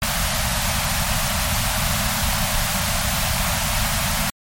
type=band-stop noise; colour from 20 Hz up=pink; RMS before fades=-21 dBFS; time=0.02-4.3 s; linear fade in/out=2 ms; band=230 to 570 Hz; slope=96 dB/octave; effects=MP3 64 kbps